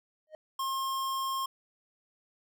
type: tone with exponential growth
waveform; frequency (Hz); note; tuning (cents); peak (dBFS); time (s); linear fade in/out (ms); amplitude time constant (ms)
triangle; 621; D#5; -3; -36; 0.27-0.35; 1; 16
type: tone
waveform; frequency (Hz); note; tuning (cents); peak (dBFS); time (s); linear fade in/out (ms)
square; 1070; C6; +38; -31; 0.59-1.46; 5
effects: none